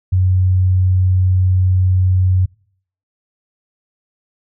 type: tone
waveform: sine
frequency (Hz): 92.5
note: F#2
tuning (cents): 0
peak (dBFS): -10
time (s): 0.12-2.46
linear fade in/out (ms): 10
effects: noise-tail reverb RT60 0.6 s tail -26 dB re dry